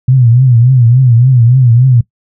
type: tone with vibrato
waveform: sine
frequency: 123.47 Hz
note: B2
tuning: in tune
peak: -3 dBFS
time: 0.08-2.01 s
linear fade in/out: 5 ms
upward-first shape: triangle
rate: 3.5 Hz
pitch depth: 150 cents each way
effects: noise-tail reverb RT60 0.1 s tail -20 dB re dry